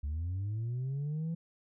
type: linear sweep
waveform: sine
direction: up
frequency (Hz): 69.4 to 168.3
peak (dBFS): -30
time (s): 0.03-1.35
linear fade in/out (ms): 10
effects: tanh soft clip ceiling -31 dBFS